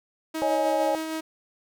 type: tone with tremolo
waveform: sawtooth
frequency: 318.2 Hz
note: D#4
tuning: 39 cents sharp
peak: -24 dBFS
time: 0.34-1.21 s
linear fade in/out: 10 ms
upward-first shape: sine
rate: 6.5 Hz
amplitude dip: 30%
type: chord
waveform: sine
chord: C# suspended second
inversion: none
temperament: equal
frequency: 554.4 / 622.3 / 830.6 Hz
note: C#5 / D#5 / G#5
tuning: 0 / 0 / 0 cents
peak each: -26 dBFS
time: 0.42-0.95 s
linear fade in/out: 0 ms
effects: none